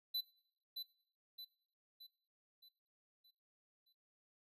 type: tone with echo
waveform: square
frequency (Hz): 4000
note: B7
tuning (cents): +21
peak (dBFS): -37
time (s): 0.14-0.21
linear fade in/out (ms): 10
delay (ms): 620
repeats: 6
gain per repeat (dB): -6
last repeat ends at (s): 3.93
effects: noise-tail reverb RT60 0.7 s tail -22 dB re dry + resampled to 32000 Hz

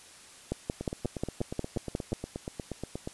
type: two click trains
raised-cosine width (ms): 2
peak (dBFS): -16 / -21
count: 10 / 20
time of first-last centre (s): 0.52-2.13 / 0.81-3.075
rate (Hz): 5.59 / 8.39
effects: white hiss -52 dBFS RMS until 3.13 s + resampled to 24000 Hz

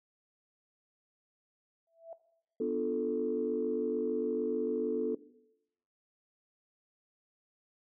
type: tone with exponential growth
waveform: sine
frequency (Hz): 662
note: E5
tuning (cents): +7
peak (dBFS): -38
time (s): 1.87-2.13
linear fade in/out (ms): 2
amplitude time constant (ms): 56
type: chord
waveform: sine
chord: B half-diminished seventh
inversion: none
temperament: equal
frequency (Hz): 246.9 / 293.7 / 349.2 / 440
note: B3 / D4 / F4 / A4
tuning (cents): 0 / 0 / 0 / 0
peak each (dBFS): -36 / -37 / -37 / -31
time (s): 2.6-5.15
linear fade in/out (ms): 5
effects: noise-tail reverb RT60 0.8 s tail -17 dB re dry + tanh soft clip ceiling -20 dBFS

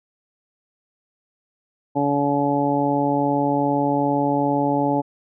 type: harmonic tone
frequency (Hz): 142.5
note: C#3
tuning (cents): +48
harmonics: 1 / 2 / 3 / 4 / 5 / 6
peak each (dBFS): -28 / -21 / -28 / -25 / -28 / -23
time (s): 1.95-5.02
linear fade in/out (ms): 20
effects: none

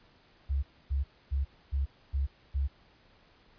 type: tone bursts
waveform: sine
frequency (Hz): 68.7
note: C#2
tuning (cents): -15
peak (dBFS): -26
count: 6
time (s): 0.49-2.68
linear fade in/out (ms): 20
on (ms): 140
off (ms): 270
effects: pink hiss -62 dBFS RMS until 3.58 s + resampled to 11025 Hz

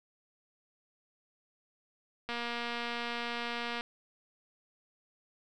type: click train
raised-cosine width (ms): 0.3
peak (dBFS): -21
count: 361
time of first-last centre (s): 2.29-3.809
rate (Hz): 237
effects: none

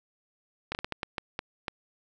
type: slowing click train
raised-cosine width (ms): 0.3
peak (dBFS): -15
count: 9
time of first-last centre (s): 0.72-1.682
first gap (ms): 29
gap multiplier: 1.39
effects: none

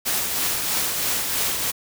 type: noise with tremolo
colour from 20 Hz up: white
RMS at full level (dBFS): -22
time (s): 0.05-1.72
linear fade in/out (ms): 20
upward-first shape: triangle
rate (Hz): 3.1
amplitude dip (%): 40
effects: none

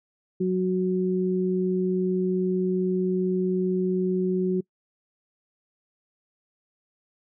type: tone pair together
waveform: sine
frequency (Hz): 184.5 / 369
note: F#3 / F#4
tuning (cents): -5 / -5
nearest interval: octave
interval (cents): 1200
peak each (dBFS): -24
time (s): 0.4-4.61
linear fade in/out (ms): 10
effects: noise-tail reverb RT60 0.1 s tail -25 dB re dry

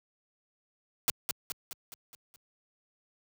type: noise with echo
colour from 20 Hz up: white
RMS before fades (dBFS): -26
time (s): 1.08-1.1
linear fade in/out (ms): 0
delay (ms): 210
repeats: 6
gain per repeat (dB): -5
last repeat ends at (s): 2.36
effects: high-pass 80 Hz 12 dB/octave

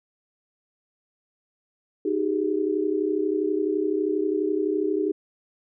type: tone cluster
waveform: sine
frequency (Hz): 310 / 380.9 / 413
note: D#4 / G4 / G#4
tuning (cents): -6 / -50 / -10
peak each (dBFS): -26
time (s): 2.05-5.12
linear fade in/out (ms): 5
effects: none

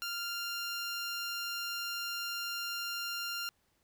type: tone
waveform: 15% pulse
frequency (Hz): 1394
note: F6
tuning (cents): -4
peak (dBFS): -29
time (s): 0.02-3.49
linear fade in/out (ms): 0
effects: pink hiss -74 dBFS RMS until 3.83 s

